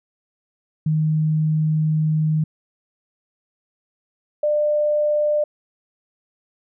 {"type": "tone pair in turn", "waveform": "sine", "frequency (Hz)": [155.56, 597.2], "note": ["D#3", "D5"], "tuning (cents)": [0, 29], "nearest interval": "octave + major seventh", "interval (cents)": 2329, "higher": "second", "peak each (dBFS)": -16, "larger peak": "neither", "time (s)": [[0.86, 2.44], [4.43, 5.44]], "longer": "first", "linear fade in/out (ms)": 5, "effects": []}